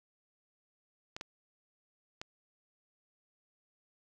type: clicks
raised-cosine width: 0.2 ms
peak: -23 dBFS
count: 3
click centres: 1.165 / 1.211 / 2.215 s
effects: 10-bit